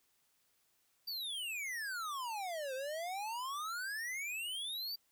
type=exponential two-way sweep; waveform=square; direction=down then up; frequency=4723 to 510 to 4723 Hz; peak=-39 dBFS; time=1.07-4.96 s; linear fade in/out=10 ms; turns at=2.74 s; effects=white hiss -75 dBFS RMS until 5.11 s